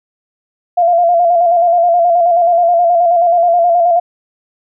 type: tone with vibrato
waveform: sine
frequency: 691 Hz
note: F5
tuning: 19 cents flat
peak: -7 dBFS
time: 0.77-4 s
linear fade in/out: 10 ms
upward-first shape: square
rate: 9.4 Hz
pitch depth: 42 cents each way
effects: none